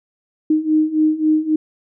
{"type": "beating tone pair", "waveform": "sine", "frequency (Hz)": [308, 311.7], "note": ["D#4", "D#4"], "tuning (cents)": [-17, 3], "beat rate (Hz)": 3.7, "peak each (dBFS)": [-18, -15], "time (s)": [0.5, 1.56], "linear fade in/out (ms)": 5, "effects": []}